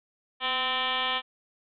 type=tone with frequency modulation; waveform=sine; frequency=2074 Hz; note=C7; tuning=16 cents flat; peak=-25 dBFS; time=0.4-1.22 s; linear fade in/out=50 ms; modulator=261 Hz; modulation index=5.4; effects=none